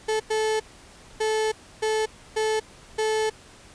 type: tone bursts at uneven times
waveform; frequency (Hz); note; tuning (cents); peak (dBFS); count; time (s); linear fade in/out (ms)
35% pulse; 435.4; A4; -18; -20; 6; 0.08-0.2 / 0.3-0.6 / 1.2-1.52 / 1.82-2.06 / 2.36-2.6 / 2.98-3.3; 10
effects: pink hiss -49 dBFS RMS until 3.74 s + resampled to 22050 Hz